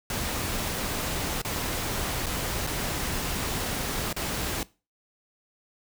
pink noise with dropouts, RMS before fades -30 dBFS, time 0.1-4.63 s, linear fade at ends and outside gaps 1 ms, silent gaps 1.417-1.449 / 2.26-2.266 / 2.667-2.672 / 4.128-4.164 s, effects noise-tail reverb RT60 0.3 s tail -20 dB re dry

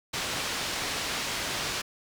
white low-pass noise, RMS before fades -32 dBFS, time 0.13-1.82 s, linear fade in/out 10 ms, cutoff 4900 Hz, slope 12 dB/octave, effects none

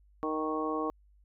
harmonic tone with a mistuned harmonic, 155.56 Hz, D#3, in tune, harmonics 2 / 3 / 4 / 5 / 6 / 7, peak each -34 / -35 / -40 / -40 / -44 / -35 dBFS, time 0.23-0.9 s, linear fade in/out 0 ms, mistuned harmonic 7, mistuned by +19 cents, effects added 50 Hz sine -59 dBFS peak until 1.24 s

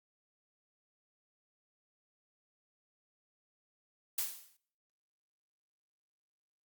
blue noise with exponential decay, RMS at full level -31 dBFS, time 4.18-4.57 s, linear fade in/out 5 ms, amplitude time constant 83 ms, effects noise-tail reverb RT60 0.6 s tail -22 dB re dry + Opus 48 kbps

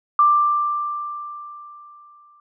sine tone with exponential decay, 1181 Hz, D6, 9 cents sharp, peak -10 dBFS, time 0.19-2.4 s, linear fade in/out 2 ms, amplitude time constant 480 ms, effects none

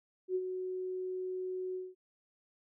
sine tone with ADSR envelope, 370 Hz, F#4, in tune, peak -28 dBFS, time 0.28-1.95 s, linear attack 72 ms, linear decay 51 ms, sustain -7 dB, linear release 200 ms, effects none

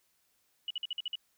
sine tone bursts, 2931 Hz, F#7, 17 cents flat, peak -32 dBFS, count 7, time 0.68-1.155 s, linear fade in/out 2 ms, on 25 ms, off 50 ms, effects white hiss -73 dBFS RMS until 1.37 s

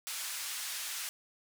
white band-pass noise, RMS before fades -39 dBFS, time 0.07-1.09 s, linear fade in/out 0 ms, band 1300 to 11000 Hz, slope 12 dB/octave, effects none

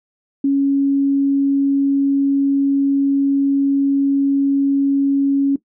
sine tone, 277.2 Hz, C#4, in tune, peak -12 dBFS, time 0.44-5.56 s, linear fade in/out 5 ms, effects noise-tail reverb RT60 0.1 s tail -17 dB re dry

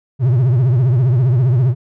triangle tone with vibrato, 125.3 Hz, B2, 25 cents sharp, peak -8 dBFS, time 0.19-1.75 s, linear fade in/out 50 ms, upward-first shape triangle, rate 15 Hz, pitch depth 200 cents each way, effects none

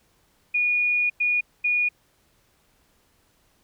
sine tone bursts at uneven times, 2448 Hz, D#7, 29 cents flat, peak -19 dBFS, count 3, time 0.54-1.1 / 1.2-1.41 / 1.64-1.89 s, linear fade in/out 10 ms, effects pink hiss -64 dBFS RMS until 3.63 s

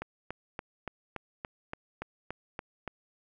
click train, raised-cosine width 0.5 ms, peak -21 dBFS, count 11, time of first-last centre 0.02-2.877 s, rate 3.5 Hz, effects none

